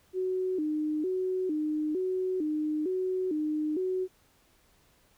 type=tone with vibrato; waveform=sine; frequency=336.9 Hz; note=E4; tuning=38 cents sharp; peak=-27 dBFS; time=0.13-4.08 s; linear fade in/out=50 ms; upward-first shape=square; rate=1.1 Hz; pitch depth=170 cents each way; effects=pink hiss -65 dBFS RMS until 5.17 s